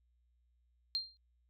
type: tone with exponential decay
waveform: sine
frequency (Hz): 4186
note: C8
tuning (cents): 0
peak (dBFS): -29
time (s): 0.95-1.17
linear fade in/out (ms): 0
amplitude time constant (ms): 47
effects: added 60 Hz sine -70 dBFS peak until 1.49 s